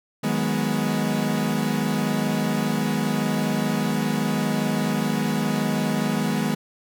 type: chord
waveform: 40% pulse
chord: G# minor seventh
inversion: second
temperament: equal with one note detuned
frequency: 155.56 / 182.66 / 207.7 / 246.9 Hz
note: D#3 / F#3 / G#3 / B3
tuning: 0 / -22 / 0 / 0 cents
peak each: -27 / -29 / -24 / -26 dBFS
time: 0.23-6.55 s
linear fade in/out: 10 ms
effects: none